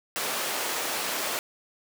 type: high-pass noise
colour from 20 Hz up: pink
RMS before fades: -30 dBFS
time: 0.16-1.39 s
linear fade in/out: 0 ms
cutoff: 480 Hz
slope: 12 dB/octave
effects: none